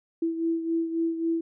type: beating tone pair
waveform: sine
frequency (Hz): 329.6 / 333.3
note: E4 / E4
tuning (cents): 0 / +19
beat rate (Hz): 3.7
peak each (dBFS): -25 / -32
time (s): 0.22-1.41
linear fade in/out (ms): 5
effects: none